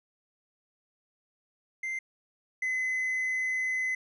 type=tone pair in turn; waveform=triangle; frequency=2084 / 2032 Hz; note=C7 / B6; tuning=-7 / +49 cents; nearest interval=unison; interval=44 cents; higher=first; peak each=-29 / -25 dBFS; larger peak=second; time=1.83-1.99 / 2.62-3.95 s; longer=second; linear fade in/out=5 ms; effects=tanh soft clip ceiling -21 dBFS + resampled to 24000 Hz